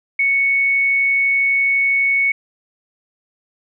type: tone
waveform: sine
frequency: 2217 Hz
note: C#7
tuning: in tune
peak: -13 dBFS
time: 0.19-2.32 s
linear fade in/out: 5 ms
effects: none